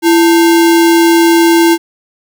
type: tone with sample-and-hold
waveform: sine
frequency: 334.8 Hz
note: E4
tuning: 27 cents sharp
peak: -4 dBFS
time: 0.02-1.78 s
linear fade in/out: 50 ms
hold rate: 1225 Hz
effects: none